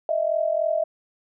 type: tone pair together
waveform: sine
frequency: 622.3 / 665.7 Hz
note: D#5 / E5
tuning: 0 / +17 cents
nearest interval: minor second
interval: 117 cents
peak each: -23 dBFS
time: 0.09-0.84 s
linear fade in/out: 2 ms
effects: none